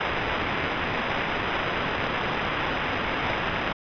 blue noise with sample-and-hold, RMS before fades -27 dBFS, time 0-3.73 s, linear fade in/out 10 ms, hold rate 4410 Hz, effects resampled to 11025 Hz

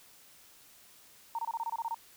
sine tone bursts, 919 Hz, A#5, 25 cents flat, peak -31 dBFS, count 10, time 1.35-1.945 s, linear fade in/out 2 ms, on 37 ms, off 25 ms, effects white hiss -58 dBFS RMS until 2.16 s

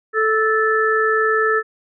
harmonic tone, 438 Hz, A4, 8 cents flat, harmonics 1 / 3 / 4, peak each -18 / -19 / -19 dBFS, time 0.13-1.63 s, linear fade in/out 50 ms, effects none

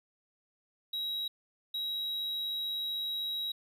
triangle tone bursts at uneven times, 3849 Hz, B7, 45 cents flat, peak -31 dBFS, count 2, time 0.93-1.28 / 1.74-3.52 s, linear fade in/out 5 ms, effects none

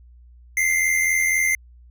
square tone pair together, 2014 / 2098 Hz, B6 / C7, +33 / +4 cents, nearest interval minor second, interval 71 cents, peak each -26 / -19 dBFS, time 0.57-1.55 s, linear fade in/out 2 ms, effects added 60 Hz sine -45 dBFS peak until 1.9 s

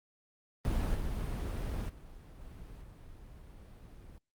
brown noise with level steps, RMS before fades -31 / -35 / -50 / -48 / -51 dBFS, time 0.65-4.18 s, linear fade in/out 0 ms, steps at 0.94 / 1.88 / 2.4 / 2.81 s, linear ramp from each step 20 ms, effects Opus 32 kbps

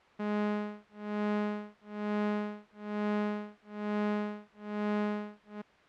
sawtooth tone with tremolo, 208.7 Hz, G#3, 9 cents sharp, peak -24 dBFS, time 0.19-5.62 s, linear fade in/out 10 ms, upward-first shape sine, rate 1.1 Hz, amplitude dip 100%, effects white hiss -59 dBFS RMS until 5.88 s + low-pass 2000 Hz 12 dB/octave

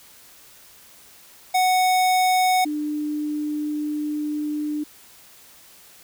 square / sine tone pair in turn, 740 / 299.3 Hz, F#5 / D4, 0 / +33 cents, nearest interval octave + major third, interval 1567 cents, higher first, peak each -17 / -23 dBFS, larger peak first, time 1.54-2.65 / 2.65-4.84 s, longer second, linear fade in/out 10 ms, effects white hiss -49 dBFS RMS until 6.03 s

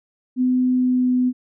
sine tone with pitch glide, 253.1 to 251.2 Hz, B3 to B3, +43 to +30 cents, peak -15 dBFS, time 0.36-1.33 s, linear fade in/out 50 ms, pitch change -13 cents, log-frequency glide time 0.73-1.12 s, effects none

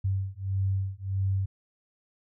sine beating tone pair, 95.8 / 97.4 Hz, G2 / G2, -39 / -11 cents, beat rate 1.6 Hz, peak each -29 dBFS, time 0.04-1.46 s, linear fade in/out 10 ms, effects none

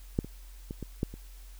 clicks, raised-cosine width 3 ms, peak -13 / -27 / -24 / -24 / -15 / -30 dBFS, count 6, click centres 0.189 / 0.246 / 0.709 / 0.827 / 1.031 / 1.14 s, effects added 44 Hz sine -45 dBFS peak until 1.59 s + white hiss -58 dBFS RMS until 1.59 s

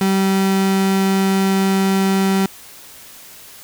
35% pulse tone, 193 Hz, G3, 27 cents flat, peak -12 dBFS, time 0.01-2.46 s, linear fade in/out 2 ms, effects white hiss -40 dBFS RMS until 3.63 s

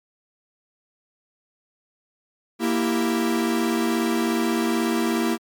45% pulse chord, E diminished, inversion second, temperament equal, 233.1 / 329.6 / 392 Hz, Bb3 / E4 / G4, 0 / 0 / 0 cents, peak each -23 / -24 / -28 dBFS, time 2.59-5.38 s, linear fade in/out 50 ms, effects MP3 96 kbps

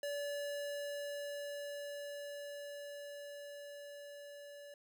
square tone with level ramp, 575 Hz, D5, 37 cents flat, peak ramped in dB -38 to -51 dBFS, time 0.03-4.74 s, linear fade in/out 2 ms, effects none

